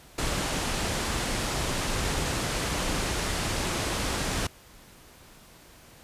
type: low-pass noise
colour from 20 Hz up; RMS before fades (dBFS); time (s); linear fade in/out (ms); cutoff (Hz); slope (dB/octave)
pink; -29; 0.18-4.47; 5; 10000; 24
effects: pink hiss -52 dBFS RMS until 6.03 s + resampled to 32000 Hz